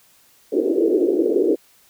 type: band-pass noise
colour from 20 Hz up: pink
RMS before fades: -18 dBFS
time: 0.52-1.56 s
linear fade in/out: 10 ms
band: 310 to 470 Hz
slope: 48 dB/octave
effects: white hiss -55 dBFS RMS until 1.89 s